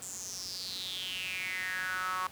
sawtooth tone with high-pass filter sweep, 185 Hz, F#3, in tune, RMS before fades -37 dBFS, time 0.02-2.27 s, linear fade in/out 2 ms, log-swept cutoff 7600 to 1100 Hz, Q 7.1, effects pink hiss -52 dBFS RMS until 2.31 s + high-pass 80 Hz 12 dB/octave

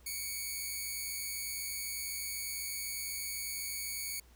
5% pulse tone pair together, 2226 / 2324 Hz, C#7 / D7, +7 / -19 cents, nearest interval minor second, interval 74 cents, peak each -28 / -34 dBFS, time 0.06-4.2 s, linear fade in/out 5 ms, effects added 60 Hz sine -59 dBFS peak until 4.35 s + pink hiss -65 dBFS RMS until 4.35 s

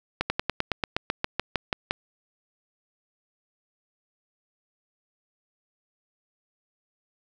slowing click train, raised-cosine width 0.3 ms, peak -8 dBFS, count 14, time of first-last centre 0.21-1.909 s, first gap 90 ms, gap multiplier 1.06, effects none

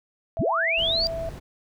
sine tone, 659.3 Hz, E5, in tune, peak -28 dBFS, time 0.37-1.29 s, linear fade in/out 0 ms
sine linear sweep, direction up, 46.25 to 4800 Hz, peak -21 dBFS, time 0.39-1.07 s, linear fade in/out 0 ms
brown noise, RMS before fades -36 dBFS, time 0.77-1.4 s, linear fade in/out 20 ms
effects none

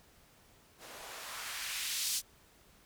blue noise with band-pass filter sweep, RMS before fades -39 dBFS, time 0.78-2.22 s, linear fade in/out 50 ms, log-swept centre 360 to 5500 Hz, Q 1, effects pink hiss -63 dBFS RMS until 2.85 s

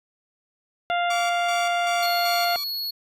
harmonic tone, 698.5 Hz, F5, in tune, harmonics 1 / 2 / 3 / 4 / 5, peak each -22 / -28 / -32 / -34 / -36 dBFS, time 0.9-2.56 s, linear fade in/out 0 ms
10% pulse tone with tremolo, 1150 Hz, D6, 37 cents flat, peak -21 dBFS, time 1.1-2.64 s, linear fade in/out 5 ms, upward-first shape square, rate 2.6 Hz, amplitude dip 55%
square tone, 4352 Hz, C#8, 33 cents flat, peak -27 dBFS, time 2.02-2.91 s, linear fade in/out 10 ms
effects resampled to 32000 Hz

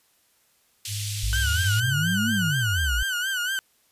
pink band-pass noise, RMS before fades -34 dBFS, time 0.85-1.8 s, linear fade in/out 2 ms, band 2900 to 12000 Hz, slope 24 dB/octave
sine tone, 103.5 Hz, G#2, 5 cents flat, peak -29 dBFS, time 0.87-2.54 s, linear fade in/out 50 ms
sine exponential two-way sweep, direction up then down, 50.1 to 234.5 to 51.6 Hz, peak -23 dBFS, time 1.23-3.03 s, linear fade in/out 5 ms, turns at 2.29 s
30% pulse tone with vibrato, 1503 Hz, F#6, 27 cents sharp, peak -22 dBFS, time 1.33-3.59 s, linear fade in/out 0 ms, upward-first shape sine, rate 4.2 Hz, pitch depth 98 cents each way
effects white hiss -64 dBFS RMS until 3.91 s + resampled to 32000 Hz

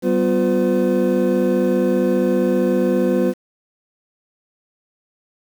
triangle tone cluster, 192.6 / 247.6 / 352.1 / 508 Hz, G3 / B3 / F4 / B4, -30 / +5 / +14 / +49 cents, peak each -18 dBFS, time 0.02-3.34 s, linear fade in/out 50 ms, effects tanh soft clip ceiling -2 dBFS + 7-bit

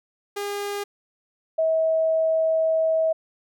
sawtooth / sine tone pair in turn, 406.2 / 643.3 Hz, G#4 / E5, -38 / -42 cents, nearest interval minor sixth, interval 796 cents, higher second, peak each -23 / -18 dBFS, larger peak second, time 0.36-0.84 / 1.58-3.13 s, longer second, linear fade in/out 10 ms, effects none

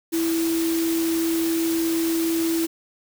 sine tone in noise, 329.6 Hz, E4, in tune, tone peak -20 dBFS, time 0.12-2.67 s, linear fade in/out 20 ms, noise white, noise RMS -31 dBFS, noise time 0.12-2.67 s, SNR +8 dB, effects none

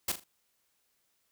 white noise with echo, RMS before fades -30 dBFS, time 0.08-0.12 s, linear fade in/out 5 ms, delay 40 ms, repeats 3, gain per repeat -10 dB, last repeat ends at 0.24 s, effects white hiss -75 dBFS RMS until 1.31 s

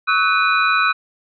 sine tone cluster, 1120 / 1288 / 1490 / 2469 / 3940 Hz, C#6 / E6 / F#6 / D#7 / B7, +18 / -41 / +12 / -14 / -5 cents, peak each -23 / -18 / -18 / -20 / -26 dBFS, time 0.07-0.93 s, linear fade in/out 20 ms, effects none

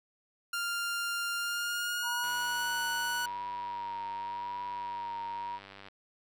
sawtooth tone with pitch glide, 1396.9 to 1478.3 Hz, F6 to F#6, 0 to -2 cents, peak -28 dBFS, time 0.53-3.26 s, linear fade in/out 5 ms, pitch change +98 cents, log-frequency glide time 1.37-2.7 s
sine tone with vibrato, 951 Hz, A#5, 34 cents sharp, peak -35 dBFS, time 2.02-5.6 s, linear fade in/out 50 ms, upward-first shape triangle, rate 0.86 Hz, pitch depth 37 cents each way
click train, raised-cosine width 0.3 ms, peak -32 dBFS, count 360, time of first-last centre 2.24-5.885 s, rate 98.5 Hz
effects none

